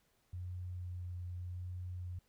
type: tone with vibrato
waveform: sine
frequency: 89.5 Hz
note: F2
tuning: 43 cents sharp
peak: -40 dBFS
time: 0.33-2.19 s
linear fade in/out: 5 ms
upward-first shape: sine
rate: 0.85 Hz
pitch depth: 10 cents each way
effects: pink hiss -75 dBFS RMS until 2.28 s